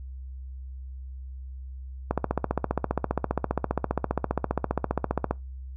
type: click train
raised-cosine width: 1 ms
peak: -10 dBFS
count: 49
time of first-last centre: 2.11-5.31 s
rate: 15 Hz
effects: noise-tail reverb RT60 0.2 s tail -23 dB re dry + added 65 Hz sine -36 dBFS peak until 5.76 s